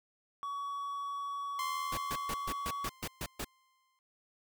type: tone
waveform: triangle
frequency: 1128 Hz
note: C#6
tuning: 30 cents sharp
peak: -34 dBFS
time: 0.43-2.88 s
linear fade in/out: 0 ms
type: tone with exponential decay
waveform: sawtooth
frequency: 1046.5 Hz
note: C6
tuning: in tune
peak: -31 dBFS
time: 1.59-3.99 s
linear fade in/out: 1 ms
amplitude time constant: 520 ms
type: noise bursts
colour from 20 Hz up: pink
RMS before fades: -38 dBFS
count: 9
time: 1.92-3.446 s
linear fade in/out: 5 ms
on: 54 ms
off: 130 ms
effects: none